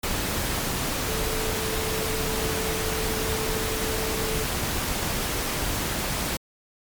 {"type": "tone in noise", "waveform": "sine", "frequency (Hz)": 440, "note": "A4", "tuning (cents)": 0, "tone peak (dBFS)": -31, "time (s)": [1.08, 4.44], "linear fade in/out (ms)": 5, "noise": "pink", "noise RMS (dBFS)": -27, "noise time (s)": [0.03, 6.37], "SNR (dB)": -7, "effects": ["MP3 96 kbps"]}